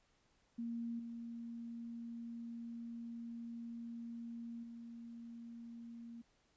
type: tone with level steps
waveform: sine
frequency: 233.1 Hz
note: A#3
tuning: in tune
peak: -39 / -44 / -48 dBFS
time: 0.58-6.22 s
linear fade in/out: 10 ms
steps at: 0.99 / 4.63 s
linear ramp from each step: 5 ms
effects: pink hiss -75 dBFS RMS until 6.56 s + resampled to 16000 Hz